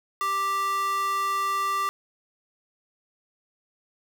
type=tone with high-pass filter; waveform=square; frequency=392.1 Hz; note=G4; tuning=in tune; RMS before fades=-26 dBFS; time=0.21-1.89 s; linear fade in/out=0 ms; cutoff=1100 Hz; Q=3.7; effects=none